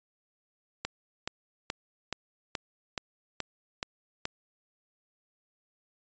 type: click train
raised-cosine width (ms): 0.2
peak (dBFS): -14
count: 9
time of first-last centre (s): 0.85-4.254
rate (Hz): 2.35
effects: resampled to 16000 Hz